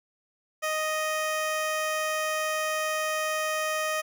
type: tone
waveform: 15% pulse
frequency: 622.3 Hz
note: D#5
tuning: in tune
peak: -20 dBFS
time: 0.62-4.02 s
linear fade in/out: 20 ms
effects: none